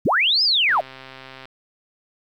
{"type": "linear two-way sweep", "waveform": "sine", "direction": "up then down", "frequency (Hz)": [62.7, 5220, 525], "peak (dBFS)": -15, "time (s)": [0.05, 0.81], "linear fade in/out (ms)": 10, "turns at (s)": 0.43}
{"type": "click train", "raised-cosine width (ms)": 0.3, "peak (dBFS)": -23, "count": 102, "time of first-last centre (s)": [0.69, 1.455], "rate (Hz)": 132}
{"effects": ["9-bit"]}